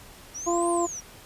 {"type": "exponential two-way sweep", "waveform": "sine", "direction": "up then down", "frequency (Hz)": [5588, 9000, 5588], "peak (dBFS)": -33, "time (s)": [0.34, 1.01], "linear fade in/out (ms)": 20, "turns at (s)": 0.7}
{"type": "harmonic tone", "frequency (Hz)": 344.3, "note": "F4", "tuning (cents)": -25, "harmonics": [1, 2, 3], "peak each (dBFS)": [-24, -27, -29], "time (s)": [0.46, 0.87], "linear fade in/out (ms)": 20}
{"effects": ["pink hiss -48 dBFS RMS until 1.25 s", "resampled to 32000 Hz"]}